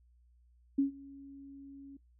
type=tone with ADSR envelope; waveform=sine; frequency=276.4 Hz; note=C#4; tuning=5 cents flat; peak=-23 dBFS; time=0.78-1.97 s; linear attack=9 ms; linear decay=120 ms; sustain=-24 dB; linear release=5 ms; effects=noise-tail reverb RT60 0.2 s tail -22 dB re dry + added 60 Hz sine -62 dBFS peak until 2.19 s